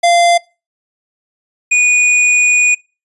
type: tone pair in turn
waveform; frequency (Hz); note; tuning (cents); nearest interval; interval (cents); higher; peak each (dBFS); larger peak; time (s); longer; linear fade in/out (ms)
square; 691 / 2462; F5 / D#7; -19 / -19; octave + minor seventh; 2200; second; -8; neither; 0.03-0.38 / 1.71-2.75; second; 10
effects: noise-tail reverb RT60 0.3 s tail -24 dB re dry + resampled to 24000 Hz